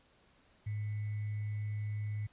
sine tone with sample-and-hold, 105.3 Hz, G#2, 24 cents sharp, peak -34 dBFS, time 0.66-2.27 s, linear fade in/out 10 ms, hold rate 2100 Hz, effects pink hiss -67 dBFS RMS until 2.32 s + resampled to 8000 Hz

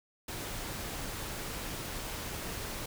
pink noise, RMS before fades -39 dBFS, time 0.28-2.86 s, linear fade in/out 5 ms, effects none

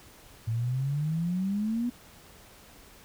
sine exponential sweep, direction up, 110 to 246.9 Hz, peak -26 dBFS, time 0.47-1.9 s, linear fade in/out 10 ms, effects pink hiss -53 dBFS RMS until 3.04 s

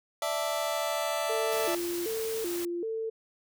sawtooth chord, D suspended second, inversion none, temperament just, 587.3 / 660.7 / 881 Hz, D5 / E5 / A5, 0 / +4 / +2 cents, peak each -29 / -27 / -32 dBFS, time 0.22-1.75 s, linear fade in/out 2 ms
sine tone with vibrato, 393.1 Hz, G4, 5 cents sharp, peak -30 dBFS, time 1.29-3.1 s, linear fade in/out 10 ms, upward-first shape square, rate 1.3 Hz, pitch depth 220 cents each way
white noise, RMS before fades -39 dBFS, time 1.52-2.65 s, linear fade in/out 2 ms
effects none

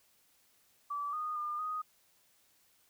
sine tone with pitch steps, 1156 / 1232 / 1205 / 1246 Hz, D6 / D#6 / D6 / D#6, -28 / -17 / +44 / +2 cents, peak -34 dBFS, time 0.9-1.82 s, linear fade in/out 10 ms, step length 230 ms, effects white hiss -69 dBFS RMS until 2.89 s

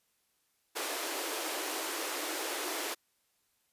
pink high-pass noise, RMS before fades -36 dBFS, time 0.75-2.95 s, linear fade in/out 20 ms, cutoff 290 Hz, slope 96 dB/octave, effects white hiss -75 dBFS RMS until 3.72 s + resampled to 32000 Hz

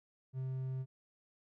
triangle tone, 130.81 Hz, C3, in tune, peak -34 dBFS, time 0.33-0.86 s, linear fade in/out 50 ms, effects none

